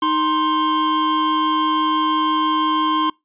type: tone pair together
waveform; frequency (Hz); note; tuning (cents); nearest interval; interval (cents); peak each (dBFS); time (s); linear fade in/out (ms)
square; 311.1 / 1051; D#4 / C6; 0 / +7; octave + major sixth; 2107; -22 / -18; 0.02-3.1; 5
effects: noise-tail reverb RT60 0.2 s tail -25 dB re dry + resampled to 8000 Hz